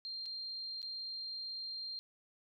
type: tone with dropouts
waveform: sine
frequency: 4186 Hz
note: C8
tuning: in tune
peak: -40 dBFS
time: 0.05-1.99 s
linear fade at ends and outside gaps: 0 ms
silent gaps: 0.257-0.261 / 0.818-0.828 s
effects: none